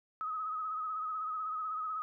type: tone with vibrato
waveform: sine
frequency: 1269 Hz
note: D#6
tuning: 34 cents sharp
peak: -34 dBFS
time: 0.21-2.02 s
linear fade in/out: 0 ms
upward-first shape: triangle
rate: 16 Hz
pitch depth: 54 cents each way
effects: none